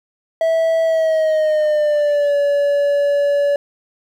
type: tone with pitch glide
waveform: triangle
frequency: 653 to 571.8 Hz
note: E5 to D5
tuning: -17 to -46 cents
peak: -11 dBFS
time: 0.41-3.56 s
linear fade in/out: 2 ms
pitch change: -229 cents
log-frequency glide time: 0.84-2.36 s
effects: 8-bit